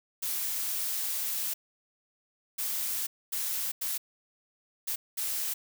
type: noise bursts at uneven times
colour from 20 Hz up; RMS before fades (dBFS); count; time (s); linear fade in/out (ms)
blue; -32; 6; 0.22-1.54 / 2.58-3.07 / 3.32-3.72 / 3.81-3.98 / 4.87-4.96 / 5.17-5.54; 10
effects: none